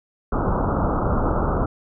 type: low-pass noise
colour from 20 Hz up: pink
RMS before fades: -21 dBFS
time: 0.32-1.66 s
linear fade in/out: 5 ms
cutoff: 1400 Hz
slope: 96 dB/octave
effects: none